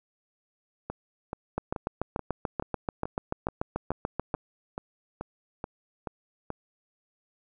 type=two click trains; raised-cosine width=1 ms; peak=-19 / -14 dBFS; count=14 / 20; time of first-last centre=0.9-6.503 / 1.58-4.342 s; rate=2.32 / 6.88 Hz; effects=none